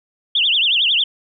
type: tone with vibrato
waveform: sine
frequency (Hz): 3125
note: G7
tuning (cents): -6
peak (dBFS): -13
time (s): 0.35-1.04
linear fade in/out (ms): 5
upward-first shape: triangle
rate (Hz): 11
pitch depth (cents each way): 290
effects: none